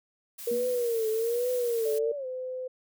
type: noise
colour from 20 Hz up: blue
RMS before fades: -41 dBFS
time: 0.38-1.99 s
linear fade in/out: 10 ms
type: tone with vibrato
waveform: sine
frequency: 468.4 Hz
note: A#4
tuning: 8 cents sharp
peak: -25 dBFS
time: 0.47-2.12 s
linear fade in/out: 5 ms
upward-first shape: triangle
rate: 1.2 Hz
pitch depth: 130 cents each way
type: tone with exponential decay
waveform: sine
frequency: 233.1 Hz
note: A#3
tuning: in tune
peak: -33 dBFS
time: 0.51-0.92 s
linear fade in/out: 5 ms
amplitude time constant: 89 ms
type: tone with pitch glide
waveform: sine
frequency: 584 to 511.3 Hz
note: D5 to C5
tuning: -10 to -40 cents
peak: -32 dBFS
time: 1.85-2.68 s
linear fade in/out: 10 ms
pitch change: -230 cents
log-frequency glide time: 2.15-2.26 s
effects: none